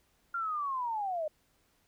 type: linear sweep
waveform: sine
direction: down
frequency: 1400 to 597 Hz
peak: -31 dBFS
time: 0.34-1.28 s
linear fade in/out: 5 ms
effects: pink hiss -71 dBFS RMS until 1.87 s